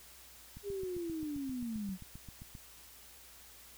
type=click train; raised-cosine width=5 ms; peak=-36 dBFS; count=16; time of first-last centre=0.57-2.552 s; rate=7.57 Hz
type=linear sweep; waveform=sine; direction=down; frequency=410 to 180 Hz; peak=-36 dBFS; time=0.63-1.98 s; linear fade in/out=50 ms
effects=added 60 Hz sine -65 dBFS peak until 3.77 s + white hiss -56 dBFS RMS until 3.77 s